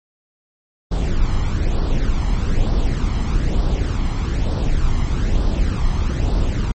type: noise with flanger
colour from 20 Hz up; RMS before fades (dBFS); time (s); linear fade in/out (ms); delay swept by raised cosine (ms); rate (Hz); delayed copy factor
brown; -17; 0.91-6.72; 10; 0.21 to 0.99; 1.1; +0.5
effects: MP3 32 kbps